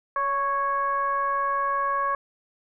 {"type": "tone with frequency modulation", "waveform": "sine", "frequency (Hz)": 1108.7, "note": "C#6", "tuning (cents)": 0, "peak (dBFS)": -22, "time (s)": [0.16, 2.15], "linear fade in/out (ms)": 2, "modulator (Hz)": 548, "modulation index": 0.64, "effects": []}